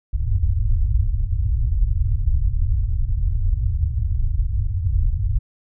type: low-pass noise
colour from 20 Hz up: pink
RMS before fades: -19 dBFS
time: 0.13-5.39 s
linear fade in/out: 10 ms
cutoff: 110 Hz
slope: 48 dB/octave
effects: none